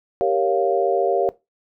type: chord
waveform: sine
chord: G half-diminished seventh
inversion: none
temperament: equal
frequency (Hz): 392 / 466.2 / 554.4 / 698.5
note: G4 / Bb4 / Db5 / F5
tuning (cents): 0 / 0 / 0 / 0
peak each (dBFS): -22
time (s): 0.21-1.29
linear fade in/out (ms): 0
effects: noise-tail reverb RT60 0.2 s tail -18 dB re dry